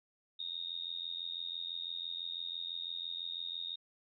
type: tone with amplitude modulation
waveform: sine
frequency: 3717 Hz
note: A#7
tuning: 6 cents flat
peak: -34 dBFS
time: 0.39-3.76 s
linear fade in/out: 10 ms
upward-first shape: sine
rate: 86 Hz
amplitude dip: 95%
effects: none